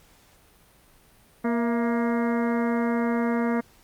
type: harmonic tone with a mistuned harmonic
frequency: 235.6 Hz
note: A#3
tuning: 19 cents sharp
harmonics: 1 / 2 / 3 / 4 / 5 / 6 / 7 / 8 / 9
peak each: -23 / -29 / -33 / -35 / -37 / -39 / -40 / -41 / -42 dBFS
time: 1.44-3.61 s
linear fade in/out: 10 ms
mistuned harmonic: 3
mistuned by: -75 cents
effects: pink hiss -57 dBFS RMS until 3.83 s + Opus 48 kbps